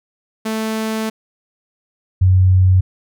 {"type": "tone pair in turn", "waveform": ["sawtooth", "sine"], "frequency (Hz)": [220, 92.9], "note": ["A3", "F#2"], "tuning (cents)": [0, 7], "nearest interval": "octave + minor third", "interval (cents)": 1493, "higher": "first", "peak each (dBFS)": [-15, -8], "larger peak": "second", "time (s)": [[0.45, 1.1], [2.21, 2.81]], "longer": "first", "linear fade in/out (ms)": 10, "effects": []}